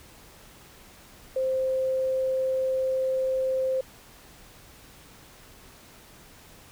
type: tone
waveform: sine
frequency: 523.3 Hz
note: C5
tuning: in tune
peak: -23 dBFS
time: 1.36-3.81 s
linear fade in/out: 5 ms
effects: pink hiss -51 dBFS RMS until 6.71 s